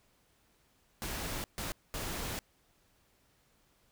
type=noise bursts at uneven times; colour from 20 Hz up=pink; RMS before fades=-38 dBFS; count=3; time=1.02-1.44 / 1.58-1.72 / 1.94-2.39 s; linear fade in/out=0 ms; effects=pink hiss -70 dBFS RMS until 3.91 s